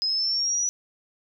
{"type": "exponential sweep", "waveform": "sine", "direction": "up", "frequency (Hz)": [5050, 5920], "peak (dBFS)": -22, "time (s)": [0.02, 0.69], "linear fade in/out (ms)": 0, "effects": []}